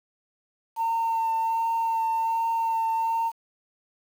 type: tone with vibrato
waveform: sine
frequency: 907 Hz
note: A#5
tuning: 48 cents flat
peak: -21 dBFS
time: 0.76-3.32 s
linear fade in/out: 50 ms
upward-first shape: sine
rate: 1.3 Hz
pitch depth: 13 cents each way
effects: tanh soft clip ceiling -19 dBFS + 8-bit